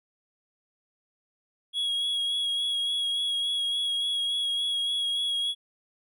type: tone with vibrato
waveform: triangle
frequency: 3322 Hz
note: G#7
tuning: in tune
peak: -24 dBFS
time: 1.73-5.55 s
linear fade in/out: 50 ms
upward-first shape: sine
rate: 3.5 Hz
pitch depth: 20 cents each way
effects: none